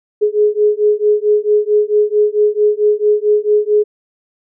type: beating tone pair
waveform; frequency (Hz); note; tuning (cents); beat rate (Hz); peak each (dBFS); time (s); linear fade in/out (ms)
sine; 417.8 / 422.3; G#4 / G#4; +10 / +29; 4.5; -13; 0.21-3.84; 20
effects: none